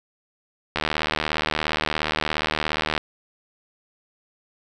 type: click train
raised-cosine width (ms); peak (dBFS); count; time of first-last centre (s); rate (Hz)
0.3; -6; 172; 0.76-2.978; 77.1
effects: none